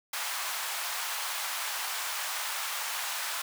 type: high-pass noise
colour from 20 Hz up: pink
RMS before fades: -34 dBFS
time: 0.13-3.42 s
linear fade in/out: 5 ms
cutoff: 830 Hz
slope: 24 dB/octave
effects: none